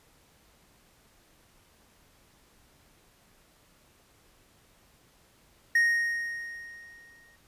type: tone with exponential decay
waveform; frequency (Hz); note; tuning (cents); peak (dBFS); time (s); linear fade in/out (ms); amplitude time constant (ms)
triangle; 1864.7; A#6; 0; -17; 5.75-7.36; 5; 350
effects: pink hiss -62 dBFS RMS until 7.47 s + resampled to 32000 Hz